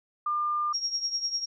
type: tone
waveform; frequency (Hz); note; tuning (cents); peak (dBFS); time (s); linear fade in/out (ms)
sine; 1200; D6; +37; -25; 0.26-0.73; 5
type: tone with tremolo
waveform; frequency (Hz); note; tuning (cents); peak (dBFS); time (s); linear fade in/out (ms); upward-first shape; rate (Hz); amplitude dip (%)
sine; 5588; F8; 0; -24; 0.73-1.46; 20; triangle; 10; 80
effects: none